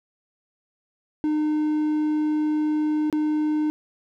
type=tone with dropouts; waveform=triangle; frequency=304.6 Hz; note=D#4; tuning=37 cents flat; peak=-18 dBFS; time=1.24-3.7 s; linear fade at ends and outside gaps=0 ms; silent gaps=3.1-3.127 s; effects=none